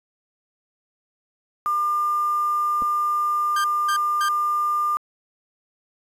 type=tone; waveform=sine; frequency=1200 Hz; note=D6; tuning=37 cents sharp; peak=-19 dBFS; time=1.66-4.97 s; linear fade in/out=0 ms
type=clicks; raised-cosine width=2 ms; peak=-24 dBFS; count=2; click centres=2.82 / 2.824 s
type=tone bursts; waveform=sawtooth; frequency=1582 Hz; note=G6; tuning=15 cents sharp; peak=-21 dBFS; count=3; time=3.56-4.289 s; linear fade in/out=5 ms; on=83 ms; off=240 ms
effects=resampled to 32000 Hz + 7-bit